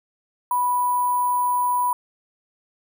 sine tone with sample-and-hold, 986 Hz, B5, 3 cents flat, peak -18 dBFS, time 0.51-1.93 s, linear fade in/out 2 ms, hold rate 11025 Hz, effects none

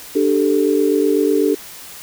sine chord, D suspended fourth, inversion none, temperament equal with one note detuned, 295.7 / 392 / 440 Hz, D4 / G4 / A4, +12 / 0 / 0 cents, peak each -17 dBFS, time 0.15-1.55 s, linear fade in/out 10 ms, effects white hiss -36 dBFS RMS until 2.02 s

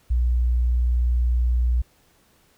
sine tone, 60.5 Hz, B1, 35 cents flat, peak -17 dBFS, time 0.1-1.82 s, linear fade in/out 10 ms, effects pink hiss -60 dBFS RMS until 2.57 s

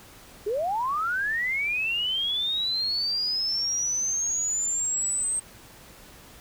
sine linear sweep, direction up, 385.5 to 8372 Hz, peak -24 dBFS, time 0.46-5.4 s, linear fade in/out 10 ms, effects pink hiss -49 dBFS RMS until 6.4 s

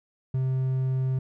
triangle tone, 130.81 Hz, C3, in tune, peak -21 dBFS, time 0.34-1.19 s, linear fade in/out 5 ms, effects none

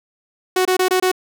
sawtooth tone bursts, 370 Hz, F#4, in tune, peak -10 dBFS, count 5, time 0.56-1.116 s, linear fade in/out 5 ms, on 92 ms, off 24 ms, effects none

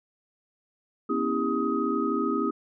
sine tone cluster, 241.3 / 274.4 / 324.8 / 400.7 / 1258 Hz, B3 / C#4 / E4 / G4 / D#6, -40 / -17 / -26 / +38 / +19 cents, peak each -30 dBFS, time 1.09-2.51 s, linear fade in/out 10 ms, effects none

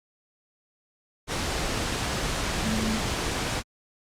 sine tone in noise, 219.4 Hz, A3, 5 cents flat, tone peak -26 dBFS, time 2.62-3.01 s, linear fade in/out 50 ms, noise pink, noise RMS -28 dBFS, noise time 1.27-3.63 s, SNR -1 dB, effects low-pass 8000 Hz 12 dB/octave + Opus 48 kbps

